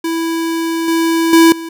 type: tone with level steps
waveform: square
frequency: 329.6 Hz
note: E4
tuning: in tune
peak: -16 / -12 / -5 / -24 dBFS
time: 0.04-1.69 s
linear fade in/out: 5 ms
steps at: 0.88 / 1.33 / 1.52 s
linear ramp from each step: 2 ms
effects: none